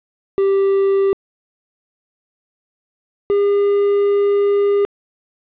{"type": "tone pair in turn", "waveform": "triangle", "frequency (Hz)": [392, 404.4], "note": ["G4", "G#4"], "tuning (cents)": [0, -46], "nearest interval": "minor second", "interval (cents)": 54, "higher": "second", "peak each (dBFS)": -10, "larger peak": "neither", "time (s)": [[0.38, 1.13], [3.3, 4.85]], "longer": "second", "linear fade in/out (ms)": 0, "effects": ["resampled to 8000 Hz", "8-bit"]}